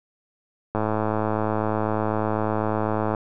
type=click train; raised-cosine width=1 ms; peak=-10 dBFS; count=260; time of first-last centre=0.75-3.148 s; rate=108 Hz; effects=none